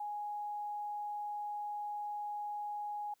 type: tone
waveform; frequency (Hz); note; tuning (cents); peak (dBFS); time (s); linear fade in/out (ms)
sine; 830.6; G#5; 0; -37; 0-3.14; 5
effects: white hiss -75 dBFS RMS until 3.2 s